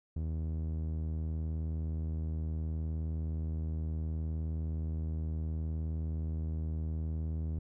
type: tone with low-pass filter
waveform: sawtooth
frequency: 79.3 Hz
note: D#2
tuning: 33 cents sharp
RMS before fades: -35 dBFS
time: 0.16-7.59 s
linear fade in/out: 5 ms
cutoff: 250 Hz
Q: 0.5
effects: none